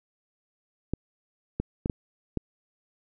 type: clicks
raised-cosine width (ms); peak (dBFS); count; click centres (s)
3; -14; 5; 0.936 / 1.6 / 1.859 / 1.898 / 2.373
effects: none